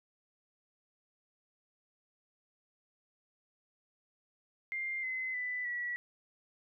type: tone with pitch steps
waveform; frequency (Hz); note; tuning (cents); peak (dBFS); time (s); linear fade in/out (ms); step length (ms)
sine; 2100 / 2045 / 1991.3 / 1939.1; C7 / C7 / B6 / B6; +6 / -40 / +14 / -32; -34; 4.72-5.96; 0; 310
effects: none